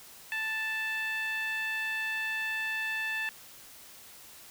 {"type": "tone with band-pass filter", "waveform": "15% pulse", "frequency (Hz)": 880, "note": "A5", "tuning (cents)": 0, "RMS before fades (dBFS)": -33, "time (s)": [0.32, 3.29], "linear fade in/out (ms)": 0, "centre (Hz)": 2100, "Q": 4.5, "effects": ["white hiss -51 dBFS RMS until 4.5 s"]}